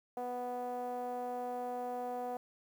5% pulse tone with low-pass filter, 246.9 Hz, B3, in tune, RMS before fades -39 dBFS, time 0.17-2.37 s, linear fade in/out 2 ms, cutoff 650 Hz, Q 7.4, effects 10-bit

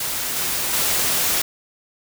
white noise with level steps, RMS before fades -25 / -23 / -20 dBFS, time 0-1.42 s, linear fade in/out 5 ms, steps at 0.36 / 0.73 s, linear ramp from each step 5 ms, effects none

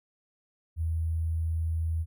sine tone with sample-and-hold, 81.4 Hz, E2, 21 cents flat, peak -26 dBFS, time 0.76-2.06 s, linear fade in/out 50 ms, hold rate 11025 Hz, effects none

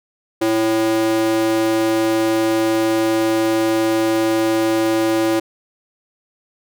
square tone with high-pass filter, 110.9 Hz, A2, 14 cents sharp, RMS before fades -17 dBFS, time 0.41-5.4 s, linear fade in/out 10 ms, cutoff 390 Hz, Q 4.4, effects none

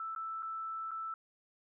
sine tone with dropouts, 1321 Hz, E6, 3 cents sharp, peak -37 dBFS, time 0-1.14 s, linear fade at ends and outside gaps 2 ms, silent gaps 0.15-0.161 / 0.424-0.429 / 0.909-0.915 s, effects none

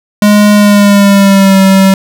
square tone with pitch glide, 207.7 to 192.67 Hz, G#3 to G3, 0 to -30 cents, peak -3 dBFS, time 0.22-1.94 s, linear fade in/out 2 ms, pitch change -130 cents, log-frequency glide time 0.53-1.59 s, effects none

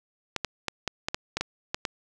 clicks, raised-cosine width 0.2 ms, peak -10 dBFS, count 10, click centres 0.363 / 0.447 / 0.683 / 0.877 / 1.085 / 1.145 / 1.37 / 1.41 / 1.745 / 1.852 s, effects none

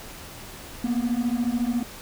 triangle beating tone pair, 233.1 / 247.1 Hz, A#3 / B3, 0 / +1 cents, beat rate 14 Hz, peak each -22 dBFS, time 0.84-1.83 s, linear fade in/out 5 ms, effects tanh soft clip ceiling -17 dBFS + pink hiss -41 dBFS RMS until 2.01 s

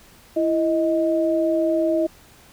sine tone pair together, 332.4 / 627.5 Hz, E4 / D#5, +15 / +15 cents, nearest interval major seventh, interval 1100 cents, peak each -20 dBFS, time 0.36-2.07 s, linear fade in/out 10 ms, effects pink hiss -50 dBFS RMS until 2.52 s

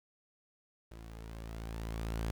sawtooth tone with level ramp, 55.7 Hz, A1, 22 cents sharp, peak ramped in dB -44 to -29 dBFS, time 0.91-2.31 s, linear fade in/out 5 ms, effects 10-bit

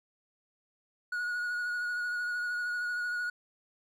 triangle tone with vibrato, 1453 Hz, F#6, 32 cents flat, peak -29 dBFS, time 1.12-3.3 s, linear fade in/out 5 ms, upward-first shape sine, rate 13 Hz, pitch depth 21 cents each way, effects none

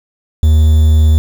triangle tone with quantisation, 77.78 Hz, D#2, in tune, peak -3 dBFS, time 0.43-1.18 s, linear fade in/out 0 ms, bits 5, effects none

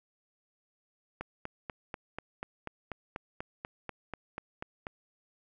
click train, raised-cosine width 0.5 ms, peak -22 dBFS, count 16, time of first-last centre 1.21-4.869 s, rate 4.1 Hz, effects none

